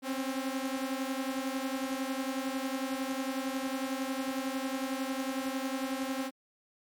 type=beating tone pair; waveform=sawtooth; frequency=261.6 / 272.6 Hz; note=C4 / C#4; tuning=0 / -29 cents; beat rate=11 Hz; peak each=-30 / -32 dBFS; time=0.02-6.31 s; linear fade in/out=50 ms; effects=MP3 96 kbps